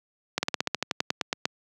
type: slowing click train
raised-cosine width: 0.2 ms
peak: -7 dBFS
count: 14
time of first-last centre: 0.38-1.455 s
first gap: 50 ms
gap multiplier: 1.08
effects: high-pass 150 Hz 12 dB/octave